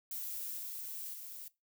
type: noise with level steps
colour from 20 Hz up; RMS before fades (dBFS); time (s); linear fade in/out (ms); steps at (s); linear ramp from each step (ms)
violet; -41 / -43 / -47; 0.11-1.48; 2; 0.58 / 1.13; 10
effects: noise-tail reverb RT60 0.2 s tail -18 dB re dry